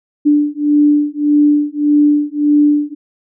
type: beating tone pair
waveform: sine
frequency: 293.6 / 295.3 Hz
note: D4 / D4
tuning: 0 / +10 cents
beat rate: 1.7 Hz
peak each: -12 dBFS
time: 0.25-2.95 s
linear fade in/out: 20 ms
effects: none